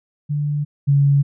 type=tone pair in turn; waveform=sine; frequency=146.83 / 141.01 Hz; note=D3 / C#3; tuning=0 / +30 cents; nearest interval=minor second; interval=70 cents; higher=first; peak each=-18 / -11 dBFS; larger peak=second; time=0.29-0.65 / 0.87-1.23 s; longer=neither; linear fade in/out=20 ms; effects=none